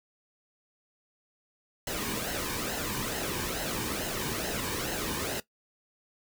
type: noise with flanger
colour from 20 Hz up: pink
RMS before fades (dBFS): -33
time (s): 1.87-5.4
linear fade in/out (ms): 2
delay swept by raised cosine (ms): 0.85 to 1.52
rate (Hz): 2.3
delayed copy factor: -0.6
effects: noise-tail reverb RT60 0.1 s tail -17 dB re dry